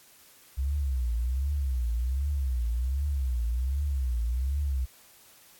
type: tone with vibrato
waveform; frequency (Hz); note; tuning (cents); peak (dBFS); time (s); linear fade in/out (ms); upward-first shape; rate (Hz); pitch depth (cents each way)
sine; 64.4; C2; -27; -25; 0.57-4.86; 20; triangle; 1.3; 230
effects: white hiss -56 dBFS RMS until 5.59 s + AAC 64 kbps